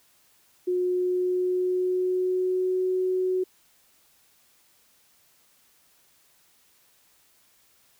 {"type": "tone with pitch glide", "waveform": "sine", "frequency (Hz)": [361.5, 370.2], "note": ["F#4", "F#4"], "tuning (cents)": [-40, 1], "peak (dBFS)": -22, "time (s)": [0.67, 3.44], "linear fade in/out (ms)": 10, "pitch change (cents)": 41, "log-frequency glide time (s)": [0.79, 2.84], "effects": ["white hiss -62 dBFS RMS until 7.99 s"]}